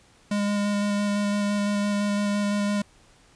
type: tone with vibrato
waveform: square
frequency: 204.5 Hz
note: G#3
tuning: 26 cents flat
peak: -23 dBFS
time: 0.31-2.82 s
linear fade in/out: 5 ms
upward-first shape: square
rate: 5.9 Hz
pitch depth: 9 cents each way
effects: pink hiss -57 dBFS RMS until 3.35 s + resampled to 22050 Hz